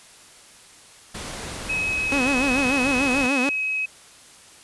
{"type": "noise", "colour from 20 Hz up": "pink", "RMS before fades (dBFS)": -33, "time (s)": [1.14, 3.27], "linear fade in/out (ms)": 10}
{"type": "tone", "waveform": "sine", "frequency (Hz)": 2551, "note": "D#7", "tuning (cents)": 43, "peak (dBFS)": -22, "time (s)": [1.69, 3.86], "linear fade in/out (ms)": 10}
{"type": "tone with vibrato", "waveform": "sawtooth", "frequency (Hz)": 264.7, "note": "C4", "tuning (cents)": 20, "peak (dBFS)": -17, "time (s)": [2.12, 3.49], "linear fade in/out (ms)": 0, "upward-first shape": "sine", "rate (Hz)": 6.8, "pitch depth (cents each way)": 130}
{"effects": ["white hiss -48 dBFS RMS until 4.63 s", "resampled to 24000 Hz"]}